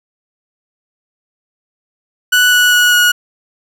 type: tone with pitch steps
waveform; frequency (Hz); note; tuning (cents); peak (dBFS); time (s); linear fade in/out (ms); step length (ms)
30% pulse; 1480 / 1470.6 / 1461.3 / 1452.1; F#6 / F#6 / F#6 / F#6; 0 / -11 / -22 / -33; -5; 2.32-3.12; 10; 200
effects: none